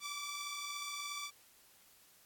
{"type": "beating tone pair", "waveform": "10% pulse", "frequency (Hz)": [1147, 1164], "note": ["D6", "D6"], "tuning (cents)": [-41, -16], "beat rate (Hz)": 17, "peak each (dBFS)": [-38, -33], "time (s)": [0, 1.31], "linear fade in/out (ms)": 50, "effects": ["white hiss -64 dBFS RMS until 2.25 s", "AAC 64 kbps"]}